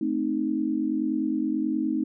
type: chord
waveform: sine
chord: A diminished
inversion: none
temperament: equal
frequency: 220 / 261.6 / 311.1 Hz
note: A3 / C4 / Eb4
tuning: 0 / 0 / 0 cents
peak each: -30 / -28 / -26 dBFS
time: 0.01-2.04 s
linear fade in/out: 5 ms
effects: none